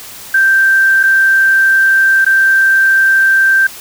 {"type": "tone with dropouts", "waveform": "sine", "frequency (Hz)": 1568, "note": "G6", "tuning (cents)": 0, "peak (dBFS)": -6, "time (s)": [0.34, 3.67], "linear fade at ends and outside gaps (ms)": 5, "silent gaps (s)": [[1.031, 1.035], [2.247, 2.263]], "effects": ["white hiss -31 dBFS RMS until 3.8 s"]}